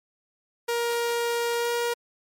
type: tone with pitch glide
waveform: sawtooth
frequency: 471.3 to 474.6 Hz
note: A#4 to A#4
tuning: +19 to +31 cents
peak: -20 dBFS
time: 0.68-1.94 s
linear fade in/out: 10 ms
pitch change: +12 cents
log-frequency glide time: 1.58-1.69 s
effects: MP3 64 kbps